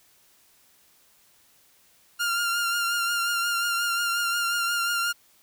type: tone with vibrato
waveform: sawtooth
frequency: 1396.9 Hz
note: F6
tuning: in tune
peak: -20 dBFS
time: 2.19-5.13 s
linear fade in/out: 20 ms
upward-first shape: triangle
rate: 5.6 Hz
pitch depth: 33 cents each way
effects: white hiss -60 dBFS RMS until 5.42 s